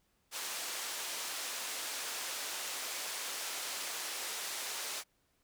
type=band-pass noise; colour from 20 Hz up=white; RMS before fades=-40 dBFS; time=0.31-5.04 s; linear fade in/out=50 ms; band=440 to 8700 Hz; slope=12 dB/octave; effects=pink hiss -75 dBFS RMS until 5.43 s